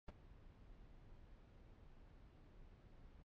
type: noise with ADSR envelope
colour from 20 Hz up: brown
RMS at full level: -44 dBFS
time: 0.08-3.23 s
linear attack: 6 ms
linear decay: 23 ms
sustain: -18 dB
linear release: 14 ms
effects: low-pass 4000 Hz 12 dB/octave + AAC 64 kbps